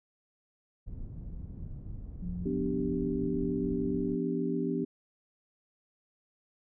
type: low-pass noise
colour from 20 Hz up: pink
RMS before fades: -41 dBFS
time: 0.86-4.16 s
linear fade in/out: 20 ms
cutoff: 150 Hz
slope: 12 dB/octave
type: tone with vibrato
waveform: sine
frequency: 174.61 Hz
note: F3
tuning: in tune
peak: -35 dBFS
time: 2.22-4.84 s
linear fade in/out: 5 ms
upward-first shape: square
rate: 0.76 Hz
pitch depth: 24 cents each way
type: chord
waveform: sine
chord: G major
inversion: first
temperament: equal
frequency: 246.9 / 293.7 / 392 Hz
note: B3 / D4 / G4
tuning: 0 / 0 / 0 cents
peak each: -33 / -34 / -34 dBFS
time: 2.45-4.85 s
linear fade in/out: 10 ms
effects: none